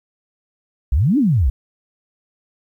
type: exponential two-way sweep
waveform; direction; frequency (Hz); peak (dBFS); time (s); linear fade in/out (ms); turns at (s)
sine; up then down; 55 to 311.1 to 55; -12; 0.92-1.5; 5; 1.18
effects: 9-bit